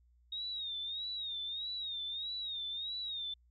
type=tone with vibrato; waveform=sine; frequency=3729 Hz; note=A#7; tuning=in tune; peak=-37 dBFS; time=0.32-3.34 s; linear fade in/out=5 ms; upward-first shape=sine; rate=1.6 Hz; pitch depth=100 cents each way; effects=added 60 Hz sine -64 dBFS peak until 3.5 s